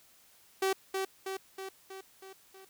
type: tone with echo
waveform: sawtooth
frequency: 383.8 Hz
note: G4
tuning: 37 cents flat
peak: -23 dBFS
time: 0.62-0.73 s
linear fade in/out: 5 ms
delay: 320 ms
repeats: 6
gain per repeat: -4 dB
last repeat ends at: 2.65 s
effects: white hiss -62 dBFS RMS until 2.69 s